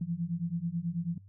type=beating tone pair; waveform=sine; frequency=165.1 / 174.3 Hz; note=E3 / F3; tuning=+3 / -3 cents; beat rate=9.2 Hz; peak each=-34 / -33 dBFS; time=0.01-1.18 s; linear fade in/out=5 ms; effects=noise-tail reverb RT60 0.1 s tail -22 dB re dry + added 98 Hz sine -51 dBFS peak until 1.28 s